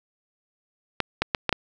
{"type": "clicks", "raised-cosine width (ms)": 0.3, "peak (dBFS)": -5, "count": 5, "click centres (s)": [1.003, 1.22, 1.348, 1.493, 1.527], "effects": []}